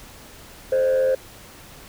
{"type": "tone with frequency modulation", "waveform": "sine", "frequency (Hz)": 523.3, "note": "C5", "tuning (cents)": 0, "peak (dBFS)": -14, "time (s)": [0.72, 1.15], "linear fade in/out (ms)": 5, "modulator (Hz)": 87.8, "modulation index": 0.42, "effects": ["tanh soft clip ceiling -15 dBFS", "pink hiss -44 dBFS RMS until 1.88 s"]}